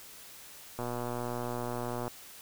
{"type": "click train", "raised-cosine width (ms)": 1, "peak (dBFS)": -22, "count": 157, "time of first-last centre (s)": [0.79, 2.079], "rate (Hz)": 121, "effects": ["white hiss -50 dBFS RMS until 2.41 s"]}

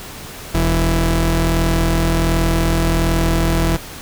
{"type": "tone pair together", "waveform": "sawtooth", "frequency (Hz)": [41.35, 165.4], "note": ["E1", "E3"], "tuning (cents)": [6, 6], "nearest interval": "2 octaves", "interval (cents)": 2400, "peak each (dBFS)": -12, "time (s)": [0.54, 3.77], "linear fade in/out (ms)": 10, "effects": ["pink hiss -33 dBFS RMS until 4.01 s"]}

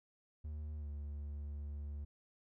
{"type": "tone with pitch glide", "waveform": "triangle", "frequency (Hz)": [75.7, 72.7], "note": ["D#2", "D2"], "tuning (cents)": [-47, -17], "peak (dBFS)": -39, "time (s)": [0.44, 2.05], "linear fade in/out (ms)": 10, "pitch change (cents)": -70, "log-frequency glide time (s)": [0.79, 0.86], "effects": []}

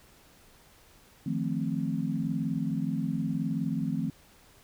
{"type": "chord", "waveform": "sine", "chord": "F dominant seventh", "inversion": "third", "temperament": "equal", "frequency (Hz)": [155.56, 174.61, 220, 261.6], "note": ["Eb3", "F3", "A3", "C4"], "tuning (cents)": [0, 0, 0, 0], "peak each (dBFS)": -33, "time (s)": [1.26, 4.1], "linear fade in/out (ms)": 5, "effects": ["pink hiss -58 dBFS RMS until 4.63 s"]}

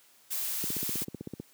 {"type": "noise", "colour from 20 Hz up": "blue", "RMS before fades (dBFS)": -33, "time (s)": [0.3, 1.05], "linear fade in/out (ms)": 20}
{"type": "click train", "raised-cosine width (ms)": 3, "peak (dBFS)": -22, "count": 13, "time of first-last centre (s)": [0.64, 1.399], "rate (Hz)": 15.8}
{"effects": ["white hiss -61 dBFS RMS until 1.53 s", "high-pass 150 Hz 12 dB/octave"]}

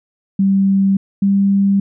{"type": "tone pair in turn", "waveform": "sine", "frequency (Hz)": [195, 197.72], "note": ["G3", "G3"], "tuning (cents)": [-9, 15], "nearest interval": "unison", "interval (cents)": 24, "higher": "second", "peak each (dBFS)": -10, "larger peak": "neither", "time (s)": [[0.39, 0.97], [1.22, 1.8]], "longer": "neither", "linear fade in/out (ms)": 5, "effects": []}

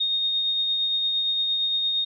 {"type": "tone with tremolo", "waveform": "sine", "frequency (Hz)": 3700, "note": "A#7", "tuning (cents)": -14, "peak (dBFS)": -20, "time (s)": [0, 2.05], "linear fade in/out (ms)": 10, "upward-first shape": "triangle", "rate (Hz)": 8.7, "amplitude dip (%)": 30, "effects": []}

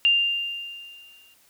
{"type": "tone with exponential decay", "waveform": "sine", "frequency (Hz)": 2794, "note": "F7", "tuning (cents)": 0, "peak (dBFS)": -14, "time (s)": [0.05, 1.34], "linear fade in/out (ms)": 0, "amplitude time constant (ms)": 280, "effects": ["white hiss -59 dBFS RMS until 1.49 s"]}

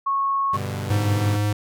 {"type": "tone", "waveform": "sine", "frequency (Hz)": 1099, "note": "C#6", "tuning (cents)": -15, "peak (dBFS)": -19, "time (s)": [0.06, 0.57], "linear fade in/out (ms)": 10}
{"type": "chord", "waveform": "sawtooth", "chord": "G major", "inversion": "none", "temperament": "equal", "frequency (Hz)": [98, 123.47, 146.83], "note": ["G2", "B2", "D3"], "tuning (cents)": [0, 0, 0], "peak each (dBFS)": [-24, -27, -29], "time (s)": [0.53, 1.37], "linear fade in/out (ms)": 10}
{"type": "tone with vibrato", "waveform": "square", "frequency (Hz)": 103.83, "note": "G#2", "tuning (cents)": 0, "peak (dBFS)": -20, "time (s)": [0.9, 1.53], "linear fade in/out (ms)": 5, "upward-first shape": "sine", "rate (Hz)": 3.9, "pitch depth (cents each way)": 8}
{"effects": []}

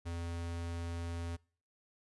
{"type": "tone", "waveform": "square", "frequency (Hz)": 84.9, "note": "F2", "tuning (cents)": -48, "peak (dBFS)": -38, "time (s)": [0.05, 1.37], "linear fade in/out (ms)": 20, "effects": ["noise-tail reverb RT60 0.5 s tail -26 dB re dry", "resampled to 24000 Hz"]}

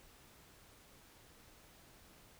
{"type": "silence", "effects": ["pink hiss -62 dBFS RMS until 2.39 s"]}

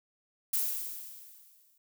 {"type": "noise with exponential decay", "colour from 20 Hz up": "violet", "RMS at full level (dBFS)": -28, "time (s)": [0.53, 1.78], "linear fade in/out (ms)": 5, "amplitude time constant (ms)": 270, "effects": []}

